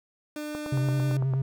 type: tone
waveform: 30% pulse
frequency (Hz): 300.1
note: D4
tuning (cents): +38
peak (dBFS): -30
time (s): 0.36-1.17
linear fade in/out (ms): 2
type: click train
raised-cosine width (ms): 1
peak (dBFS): -22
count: 8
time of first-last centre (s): 0.55-1.337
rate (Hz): 8.9
type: tone with vibrato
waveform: triangle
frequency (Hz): 132.4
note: C3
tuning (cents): +21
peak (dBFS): -21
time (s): 0.72-1.42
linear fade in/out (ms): 5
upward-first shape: square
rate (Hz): 9.4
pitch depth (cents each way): 30
effects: none